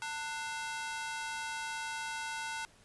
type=ring-modulated tone; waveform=sawtooth; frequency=1187 Hz; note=D6; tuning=18 cents sharp; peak=-30 dBFS; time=0.02-2.65 s; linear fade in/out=0 ms; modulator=292 Hz; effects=pink hiss -62 dBFS RMS until 2.84 s + resampled to 24000 Hz